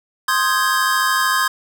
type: chord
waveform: square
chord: Ab major seventh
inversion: first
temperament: equal with one note detuned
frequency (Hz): 1050.7 / 1244.5 / 1568 / 1661.2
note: C6 / Eb6 / G6 / Ab6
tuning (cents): +7 / 0 / 0 / 0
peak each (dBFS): -20 / -23 / -24 / -21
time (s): 0.28-1.48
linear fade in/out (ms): 5
effects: none